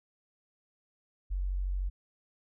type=tone; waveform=sine; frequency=46.56 Hz; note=F#1; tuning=12 cents sharp; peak=-29 dBFS; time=1.3-1.9 s; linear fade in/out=20 ms; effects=none